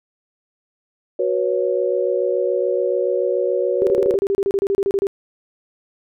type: chord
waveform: sine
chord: F# suspended fourth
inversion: none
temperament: equal with one note detuned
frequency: 370 / 487.4 / 554.4 Hz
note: F#4 / B4 / C#5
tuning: 0 / -23 / 0 cents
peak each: -21 dBFS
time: 1.19-4.16 s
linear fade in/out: 5 ms
type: tone bursts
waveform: sine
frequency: 395.3 Hz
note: G4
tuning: 15 cents sharp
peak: -15 dBFS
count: 16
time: 3.82-5.069 s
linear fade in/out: 0 ms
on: 49 ms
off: 31 ms
effects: none